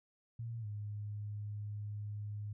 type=tone with pitch glide; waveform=sine; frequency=115.5 to 104.09 Hz; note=A#2 to G#2; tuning=-16 to +4 cents; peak=-39 dBFS; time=0.39-2.53 s; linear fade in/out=5 ms; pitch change=-180 cents; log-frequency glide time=0.6-0.66 s; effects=none